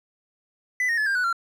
triangle tone with pitch steps, 1999 / 1854.4 / 1720.2 / 1595.8 / 1480.4 / 1373.3 Hz, B6 / A#6 / A6 / G6 / F#6 / F6, +20 / -10 / -40 / +30 / 0 / -30 cents, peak -19 dBFS, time 0.8-1.328 s, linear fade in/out 2 ms, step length 88 ms, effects none

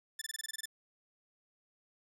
10% pulse tone bursts, 1760 Hz, A6, in tune, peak -29 dBFS, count 10, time 0.19-0.657 s, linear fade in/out 5 ms, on 26 ms, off 23 ms, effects none

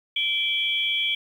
sine tone cluster, 2331 / 3104 / 3332 Hz, D7 / G7 / G#7, -14 / -18 / +5 cents, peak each -26 / -28 / -25 dBFS, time 0.16-1.15 s, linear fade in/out 5 ms, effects 9-bit

